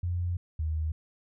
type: tone pair in turn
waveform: sine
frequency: 88 / 78.5 Hz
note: F2 / D#2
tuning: +14 / +16 cents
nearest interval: major second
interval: 198 cents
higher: first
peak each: -27 dBFS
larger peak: neither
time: 0.03-0.37 / 0.59-0.92 s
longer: first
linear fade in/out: 5 ms
effects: none